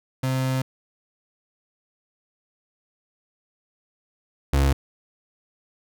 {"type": "tone pair in turn", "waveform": "35% pulse", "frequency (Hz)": [130.81, 68.88], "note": ["C3", "C#2"], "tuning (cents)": [0, -10], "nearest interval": "major seventh", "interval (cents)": 1110, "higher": "first", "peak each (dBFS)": [-20, -15], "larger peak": "second", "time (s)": [[0.23, 0.62], [4.53, 4.73]], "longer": "first", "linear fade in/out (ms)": 5, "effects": []}